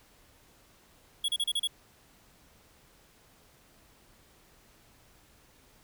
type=tone bursts; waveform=square; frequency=3345 Hz; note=G#7; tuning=12 cents sharp; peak=-27 dBFS; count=6; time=1.24-1.674 s; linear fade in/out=5 ms; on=44 ms; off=34 ms; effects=pink hiss -61 dBFS RMS until 5.83 s